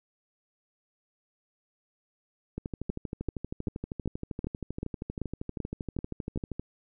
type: two click trains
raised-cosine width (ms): 3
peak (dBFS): -21 / -18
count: 52 / 10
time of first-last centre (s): 2.58-6.596 / 2.9-6.375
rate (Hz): 12.7 / 2.59
effects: none